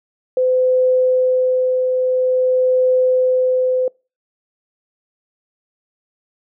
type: tone with tremolo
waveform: sine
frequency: 510 Hz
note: C5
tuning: 44 cents flat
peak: -11 dBFS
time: 0.37-3.88 s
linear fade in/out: 2 ms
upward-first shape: triangle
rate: 0.49 Hz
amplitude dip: 35%
effects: noise-tail reverb RT60 0.3 s tail -26 dB re dry